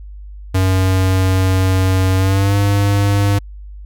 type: tone with pitch glide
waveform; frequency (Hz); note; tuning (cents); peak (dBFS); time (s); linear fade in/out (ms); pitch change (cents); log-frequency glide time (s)
square; 94 to 100.75; F#2 to G2; +28 to +48; -12; 0.54-3.39; 10; +120; 2.17-2.56
effects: added 50 Hz sine -30 dBFS peak until 3.85 s